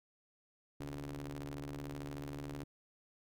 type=ring-modulated tone; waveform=sawtooth; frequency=73.42 Hz; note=D2; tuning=in tune; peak=-35 dBFS; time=0.8-2.64 s; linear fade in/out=5 ms; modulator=211 Hz; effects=none